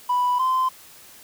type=tone pair in turn; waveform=triangle; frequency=987.8 / 1033.1 Hz; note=B5 / C6; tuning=0 / -22 cents; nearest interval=minor second; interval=78 cents; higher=second; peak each=-15 dBFS; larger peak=neither; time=0.09-0.39 / 0.39-0.69 s; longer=neither; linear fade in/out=10 ms; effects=tanh soft clip ceiling -14 dBFS + white hiss -47 dBFS RMS until 1.23 s